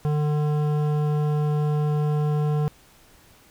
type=tone with hard clipping; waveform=sine; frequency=149.6 Hz; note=D3; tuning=32 cents sharp; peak=-22 dBFS; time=0.05-2.68 s; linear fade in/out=0 ms; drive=13 dB; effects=pink hiss -54 dBFS RMS until 3.5 s